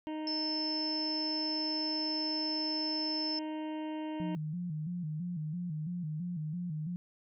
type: harmonic tone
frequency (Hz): 310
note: D#4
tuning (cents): -6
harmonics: 1 / 2 / 3 / 5 / 6 / 7 / 8 / 9 / 10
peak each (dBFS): -36 / -45 / -45 / -61 / -59 / -59 / -64 / -56 / -59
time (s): 0.07-4.35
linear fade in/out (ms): 0
type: tone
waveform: sine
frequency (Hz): 5274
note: E8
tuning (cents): 0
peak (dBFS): -33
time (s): 0.27-3.39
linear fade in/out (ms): 2
type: tone with vibrato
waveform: sine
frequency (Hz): 164.81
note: E3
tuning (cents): 0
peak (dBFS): -34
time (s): 4.2-6.96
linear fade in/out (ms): 0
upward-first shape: square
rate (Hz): 3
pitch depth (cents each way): 120
effects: none